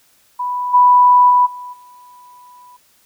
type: tone with level steps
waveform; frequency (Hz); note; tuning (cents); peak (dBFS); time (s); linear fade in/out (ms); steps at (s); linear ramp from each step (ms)
sine; 987.8; B5; 0; -18 / -6 / -8 / -28 / -40; 0.39-2.77; 10; 0.73 / 1.29 / 1.45 / 1.72; 20
effects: white hiss -55 dBFS RMS until 3.05 s